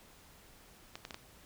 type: clicks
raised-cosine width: 0.2 ms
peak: -25 dBFS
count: 4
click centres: 0.955 / 1.051 / 1.108 / 1.144 s
effects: pink hiss -59 dBFS RMS until 1.45 s